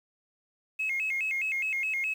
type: tone with vibrato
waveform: sine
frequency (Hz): 2349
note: D7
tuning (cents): 0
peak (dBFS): -26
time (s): 0.79-2.14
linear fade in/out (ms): 10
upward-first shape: square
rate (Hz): 4.8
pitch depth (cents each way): 160
effects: tanh soft clip ceiling -24 dBFS + 9-bit